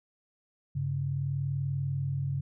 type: tone pair together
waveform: sine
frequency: 98.11 / 138.59 Hz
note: G2 / C#3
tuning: +2 / 0 cents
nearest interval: tritone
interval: 598 cents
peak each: -35 / -29 dBFS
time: 0.75-2.41 s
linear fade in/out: 10 ms
effects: none